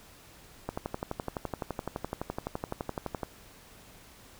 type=click train; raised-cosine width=1 ms; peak=-18 dBFS; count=31; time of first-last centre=0.69-3.232 s; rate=11.8 Hz; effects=pink hiss -54 dBFS RMS until 4.39 s